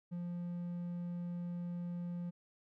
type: tone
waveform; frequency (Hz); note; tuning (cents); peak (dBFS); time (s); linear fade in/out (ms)
triangle; 174.61; F3; 0; -36; 0.11-2.31; 20
effects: none